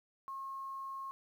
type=tone with quantisation; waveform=sine; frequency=1080 Hz; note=C#6; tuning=45 cents flat; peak=-40 dBFS; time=0.28-1.11 s; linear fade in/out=0 ms; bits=11; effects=none